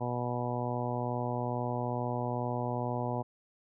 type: harmonic tone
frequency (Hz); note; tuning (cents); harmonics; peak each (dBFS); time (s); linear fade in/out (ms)
122.3; B2; -16; 1 / 2 / 3 / 4 / 5 / 6 / 7 / 8; -35 / -38 / -41 / -40 / -39 / -40 / -40 / -41; 0-3.23; 20
effects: none